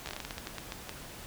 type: slowing click train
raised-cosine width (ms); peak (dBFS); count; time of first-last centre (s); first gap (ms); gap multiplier
0.2; -20; 14; 0.06-0.893; 13; 1.24
effects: pink hiss -46 dBFS RMS until 1.26 s